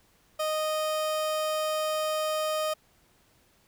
30% pulse tone, 620 Hz, D#5, 6 cents flat, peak -24 dBFS, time 0.39-2.74 s, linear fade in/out 10 ms, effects pink hiss -64 dBFS RMS until 3.67 s

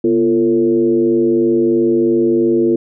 sine tone with frequency modulation, 344.4 Hz, F4, 24 cents flat, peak -10 dBFS, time 0.04-2.76 s, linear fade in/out 5 ms, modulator 103 Hz, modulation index 0.92, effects none

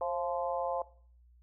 harmonic tone with a mistuned harmonic, 172.7 Hz, F3, 19 cents flat, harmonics 3 / 4 / 5 / 6, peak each -34 / -36 / -38 / -40 dBFS, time 0.01-0.82 s, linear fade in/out 2 ms, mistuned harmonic 3, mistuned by +46 cents, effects noise-tail reverb RT60 0.5 s tail -19 dB re dry + added 60 Hz sine -58 dBFS peak until 1.42 s

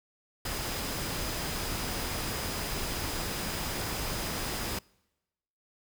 sine tone in noise, 4978 Hz, D#8, in tune, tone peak -44 dBFS, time 0.45-4.79 s, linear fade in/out 5 ms, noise pink, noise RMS -34 dBFS, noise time 0.45-4.79 s, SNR -13 dB, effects noise-tail reverb RT60 1.0 s tail -26 dB re dry

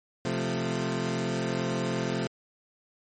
20% pulse chord, F major, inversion second, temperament equal, 130.81 / 174.61 / 220 Hz, C3 / F3 / A3, 0 / 0 / 0 cents, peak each -27 / -27 / -27 dBFS, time 0.25-2.27 s, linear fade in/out 2 ms, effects MP3 32 kbps

